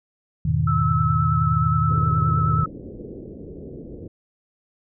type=chord; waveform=sine; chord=E major seventh; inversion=none; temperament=equal; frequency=82.41 / 103.83 / 123.47 / 155.56 Hz; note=E2 / G#2 / B2 / D#3; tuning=0 / 0 / 0 / 0 cents; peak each=-25 / -26 / -23 / -21 dBFS; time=0.45-2.64 s; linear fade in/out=5 ms
type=tone with vibrato; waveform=sine; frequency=1306 Hz; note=E6; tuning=17 cents flat; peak=-22 dBFS; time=0.67-2.66 s; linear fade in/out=5 ms; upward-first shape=sine; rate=9.5 Hz; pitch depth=28 cents each way
type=low-pass noise; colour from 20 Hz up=white; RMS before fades=-37 dBFS; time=1.89-4.08 s; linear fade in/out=5 ms; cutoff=490 Hz; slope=48 dB/octave
effects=none